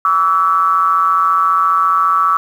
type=ring-modulated tone; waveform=triangle; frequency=87.31 Hz; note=F2; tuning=in tune; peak=-5 dBFS; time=0.05-2.37 s; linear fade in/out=0 ms; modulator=1230 Hz; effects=7-bit